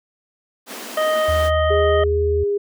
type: high-pass noise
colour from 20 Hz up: pink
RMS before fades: -33 dBFS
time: 0.66-1.51 s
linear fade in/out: 50 ms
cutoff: 210 Hz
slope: 96 dB/octave
type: harmonic tone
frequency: 623 Hz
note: D#5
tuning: 2 cents sharp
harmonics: 1 / 2 / 3 / 5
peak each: -17 / -23 / -27 / -31 dBFS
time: 0.97-2.04 s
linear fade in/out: 5 ms
type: tone with vibrato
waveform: sine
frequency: 78.4 Hz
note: D#2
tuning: 14 cents sharp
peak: -20 dBFS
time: 1.28-2.44 s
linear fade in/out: 10 ms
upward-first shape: sine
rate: 4.6 Hz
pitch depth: 12 cents each way
type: tone with pitch glide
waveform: sine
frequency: 410.2 to 406.4 Hz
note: G#4 to G#4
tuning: -21 to -38 cents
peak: -17 dBFS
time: 1.7-2.58 s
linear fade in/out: 10 ms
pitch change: -17 cents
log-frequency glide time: 2.34-2.44 s
effects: none